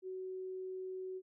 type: tone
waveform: sine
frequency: 373.9 Hz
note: F#4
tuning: 18 cents sharp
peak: -40 dBFS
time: 0.02-1.22 s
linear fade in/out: 50 ms
effects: none